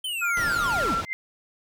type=linear sweep; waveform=square; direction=down; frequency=3130 to 141.8 Hz; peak=-28 dBFS; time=0.04-0.95 s; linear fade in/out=5 ms
type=tone with pitch glide; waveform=sine; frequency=1396.9 to 1356.3 Hz; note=F6 to E6; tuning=0 to +49 cents; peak=-23 dBFS; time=0.21-1.02 s; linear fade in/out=20 ms; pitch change=-51 cents; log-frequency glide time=0.81-0.87 s
type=low-pass noise; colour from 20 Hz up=pink; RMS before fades=-34 dBFS; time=0.37-1.05 s; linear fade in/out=0 ms; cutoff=5700 Hz; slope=12 dB/octave
type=tone with exponential growth; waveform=sine; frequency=2083 Hz; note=C7; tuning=8 cents flat; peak=-22 dBFS; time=1-1.13 s; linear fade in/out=0 ms; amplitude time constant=27 ms
effects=none